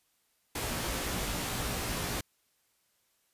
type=noise with comb filter; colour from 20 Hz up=pink; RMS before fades=-34 dBFS; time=0.55-2.21 s; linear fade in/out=5 ms; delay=17 ms; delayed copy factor=+0.6; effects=white hiss -73 dBFS RMS until 3.33 s + resampled to 32000 Hz